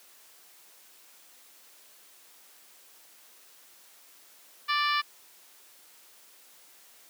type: harmonic tone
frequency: 587.3 Hz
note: D5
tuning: in tune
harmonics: 2 / 3 / 4 / 5 / 6 / 7 / 8 / 9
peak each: -27 / -31 / -33 / -35 / -37 / -38 / -39 / -40 dBFS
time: 4.68-5.02 s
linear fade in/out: 20 ms
effects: white hiss -56 dBFS RMS until 7.09 s + high-pass 300 Hz 12 dB/octave